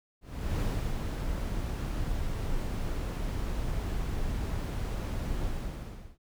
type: noise with ADSR envelope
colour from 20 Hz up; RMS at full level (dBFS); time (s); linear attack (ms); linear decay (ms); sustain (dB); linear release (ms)
brown; -28; 0.21-6.18; 390; 350; -4; 740
effects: none